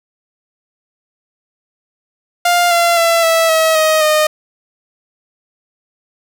sawtooth tone with pitch steps, 701 / 685.8 / 670.9 / 656.3 / 642.1 / 628.1 / 614.5 Hz, F5 / F5 / E5 / E5 / E5 / D#5 / D#5, +6 / -32 / +30 / -8 / -46 / +16 / -22 cents, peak -6 dBFS, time 2.45-4.27 s, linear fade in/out 5 ms, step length 260 ms, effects none

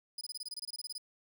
35% pulse tone bursts, 4978 Hz, D#8, in tune, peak -37 dBFS, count 15, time 0.18-0.981 s, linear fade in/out 5 ms, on 31 ms, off 24 ms, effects none

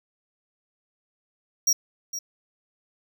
square tone with echo, 5670 Hz, F8, 25 cents sharp, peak -18 dBFS, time 1.67-1.73 s, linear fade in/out 5 ms, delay 460 ms, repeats 1, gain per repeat -12 dB, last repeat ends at 2.19 s, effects none

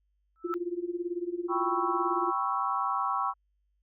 sine tone with exponential growth, 1318.5 Hz, E6, in tune, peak -27 dBFS, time 0.36-0.54 s, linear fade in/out 0 ms, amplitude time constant 37 ms
sine tone with tremolo, 349.2 Hz, F4, in tune, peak -27 dBFS, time 0.44-2.32 s, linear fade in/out 10 ms, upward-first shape sine, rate 18 Hz, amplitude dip 85%
sine chord, C# half-diminished seventh, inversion second, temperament equal, 784 / 987.8 / 1108.7 / 1318.5 Hz, G5 / B5 / C#6 / E6, 0 / 0 / 0 / 0 cents, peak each -34 / -33 / -30 / -33 dBFS, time 1.48-3.34 s, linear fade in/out 50 ms
effects added 50 Hz sine -70 dBFS peak until 3.82 s

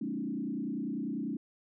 sine tone with frequency modulation, 251.2 Hz, B3, 30 cents sharp, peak -32 dBFS, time 0.01-1.37 s, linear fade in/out 5 ms, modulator 30.2 Hz, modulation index 2, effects none

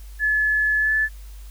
sine tone with pitch glide, 1717 to 1738 Hz, A6 to A6, -43 to -22 cents, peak -17 dBFS, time 0.19-1.09 s, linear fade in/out 50 ms, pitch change +21 cents, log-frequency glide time 0.78-0.93 s, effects added 50 Hz sine -36 dBFS peak until 1.5 s + white hiss -52 dBFS RMS until 1.5 s

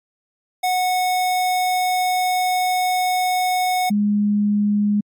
square / sine tone pair in turn, 734 / 206.7 Hz, F#5 / G#3, -14 / -8 cents, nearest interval octave + minor seventh, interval 2194 cents, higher first, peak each -18 / -15 dBFS, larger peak second, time 0.63-3.9 / 3.9-5.01 s, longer first, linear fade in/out 10 ms, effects AAC 64 kbps

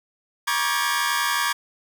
sawtooth tone cluster, 956 / 1107 / 1178 / 1606 / 1694 Hz, A#5 / C#6 / D6 / G6 / G#6, +43 / -3 / +5 / +41 / +34 cents, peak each -24 dBFS, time 0.47-1.53 s, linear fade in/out 10 ms, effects none

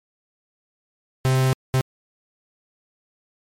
45% pulse tone bursts at uneven times, 130.81 Hz, C3, in tune, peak -16 dBFS, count 2, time 1.25-1.53 / 1.74-1.81 s, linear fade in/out 0 ms, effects MP3 64 kbps

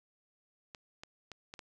clicks, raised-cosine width 0.2 ms, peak -28 dBFS, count 5, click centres 0.748 / 1.035 / 1.317 / 1.539 / 1.592 s, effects none

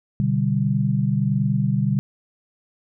sine chord, G major, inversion first, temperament equal with one note detuned, 125.41 / 146.83 / 196 Hz, B2 / D3 / G3, +27 / 0 / 0 cents, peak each -22 dBFS, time 0.2-1.99 s, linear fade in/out 0 ms, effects none

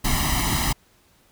pink noise with comb filter, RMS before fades -22 dBFS, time 0.04-0.73 s, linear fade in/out 10 ms, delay 1 ms, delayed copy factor +0.95, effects pink hiss -59 dBFS RMS until 1.31 s

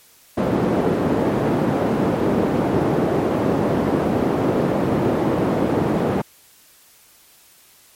white band-pass noise, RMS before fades -19 dBFS, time 0.37-6.22 s, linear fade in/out 10 ms, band 140 to 420 Hz, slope 12 dB/octave, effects white hiss -51 dBFS RMS until 7.95 s + MP3 64 kbps

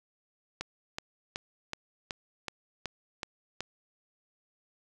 click train, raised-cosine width 0.2 ms, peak -17 dBFS, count 9, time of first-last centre 0.61-3.606 s, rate 2.67 Hz, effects none

